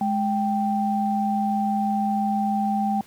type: tone pair together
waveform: sine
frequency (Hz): 210 / 784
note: G#3 / G5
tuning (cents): +19 / 0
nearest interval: octave + major seventh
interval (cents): 2281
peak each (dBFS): -23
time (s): 0.01-3.01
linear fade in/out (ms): 2
effects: pink hiss -51 dBFS RMS until 3.06 s + high-pass 80 Hz 12 dB/octave